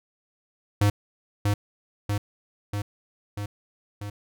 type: tone with echo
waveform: square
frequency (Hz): 102.5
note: G#2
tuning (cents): -22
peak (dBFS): -18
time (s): 0.81-0.9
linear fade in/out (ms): 5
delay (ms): 640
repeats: 5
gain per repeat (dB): -3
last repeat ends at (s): 4.1
effects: none